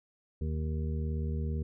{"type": "harmonic tone", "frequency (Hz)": 77.78, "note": "D#2", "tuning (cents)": 0, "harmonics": [1, 2, 3, 5, 6], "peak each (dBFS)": [-31, -37, -41, -45, -47], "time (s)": [0.41, 1.63], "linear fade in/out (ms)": 5, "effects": []}